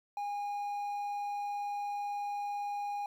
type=tone with quantisation; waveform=triangle; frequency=817 Hz; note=G#5; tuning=29 cents flat; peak=-32 dBFS; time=0.17-3.06 s; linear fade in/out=2 ms; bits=10; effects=none